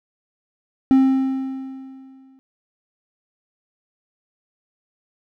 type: tone with exponential decay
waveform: triangle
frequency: 265.3 Hz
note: C4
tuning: 24 cents sharp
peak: -7 dBFS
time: 0.91-2.39 s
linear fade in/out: 0 ms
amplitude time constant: 320 ms
effects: none